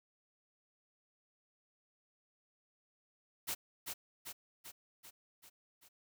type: noise with echo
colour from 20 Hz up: white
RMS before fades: -38 dBFS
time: 3.47-3.55 s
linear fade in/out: 20 ms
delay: 390 ms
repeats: 6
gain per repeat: -4 dB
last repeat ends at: 5.89 s
effects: none